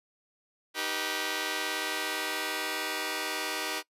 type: chord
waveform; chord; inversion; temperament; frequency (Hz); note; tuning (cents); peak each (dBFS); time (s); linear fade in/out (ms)
5% pulse; Eb augmented; none; just; 311.1 / 388.9 / 486.1; Eb4 / G4 / B4; 0 / -14 / -28; -24; 0.74-3.83; 50
effects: noise-tail reverb RT60 0.1 s tail -22 dB re dry + resampled to 32000 Hz